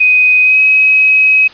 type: tone with pitch glide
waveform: sine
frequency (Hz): 2503 to 2544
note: D#7 to D#7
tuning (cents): +10 to +38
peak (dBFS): -5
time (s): 0-1.48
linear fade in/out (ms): 10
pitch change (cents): +28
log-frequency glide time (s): 0.42-0.59
effects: white hiss -36 dBFS RMS until 1.53 s + resampled to 11025 Hz